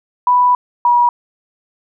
sine tone pair in turn, 987.8 / 964.1 Hz, B5 / B5, 0 / -42 cents, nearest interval unison, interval 42 cents, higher first, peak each -8 dBFS, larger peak neither, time 0.27-0.55 / 0.85-1.09 s, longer first, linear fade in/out 2 ms, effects none

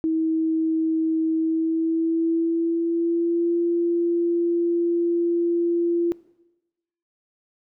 sine tone with pitch glide, 321.1 to 342.2 Hz, E4 to F4, -45 to -35 cents, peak -19 dBFS, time 0.04-6.12 s, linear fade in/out 0 ms, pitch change +110 cents, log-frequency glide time 1.34-3.57 s, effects noise-tail reverb RT60 1.0 s tail -20 dB re dry

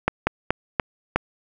slowing click train, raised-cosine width 0.5 ms, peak -3 dBFS, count 5, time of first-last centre 0.08-1.16 s, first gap 190 ms, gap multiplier 1.24, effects none

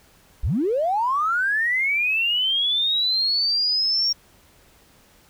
triangle linear sweep, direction up, 33.12 to 5588 Hz, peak -15 dBFS, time 0.43-4.13 s, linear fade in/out 10 ms, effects tanh soft clip ceiling -17 dBFS + pink hiss -55 dBFS RMS until 5.29 s

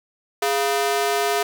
sawtooth ring-modulated tone, 554.4 Hz, C#5, in tune, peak -12 dBFS, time 0.42-1.43 s, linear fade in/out 5 ms, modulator 141 Hz, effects none

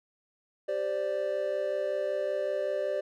triangle chord, G suspended fourth, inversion none, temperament just, 392 / 522.7 / 588 Hz, G4 / C5 / D5, 0 / -2 / +2 cents, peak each -34 / -32 / -28 dBFS, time 0.68-3.01 s, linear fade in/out 10 ms, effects none

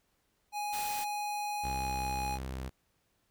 square tone, 830.6 Hz, G#5, in tune, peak -34 dBFS, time 0.52-2.39 s, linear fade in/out 50 ms
white noise, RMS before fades -41 dBFS, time 0.72-1.05 s, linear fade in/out 20 ms
sawtooth tone with vibrato, 65.41 Hz, C2, in tune, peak -33 dBFS, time 1.63-2.7 s, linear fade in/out 20 ms, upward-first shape sine, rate 1.8 Hz, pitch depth 8 cents each way
effects pink hiss -75 dBFS RMS until 3.3 s

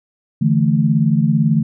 sine chord, D suspended second, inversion none, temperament equal, 146.83 / 164.81 / 220 Hz, D3 / E3 / A3, 0 / 0 / 0 cents, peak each -16 dBFS, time 0.41-1.63 s, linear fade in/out 10 ms, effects none

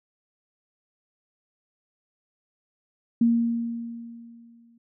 sine tone with exponential decay, 233.1 Hz, A#3, in tune, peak -15 dBFS, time 3.21-4.78 s, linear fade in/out 5 ms, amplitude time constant 340 ms, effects none

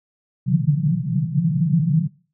white band-pass noise, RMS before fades -19 dBFS, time 0.46-2.08 s, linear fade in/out 20 ms, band 130 to 180 Hz, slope 96 dB/octave, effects noise-tail reverb RT60 0.4 s tail -22 dB re dry

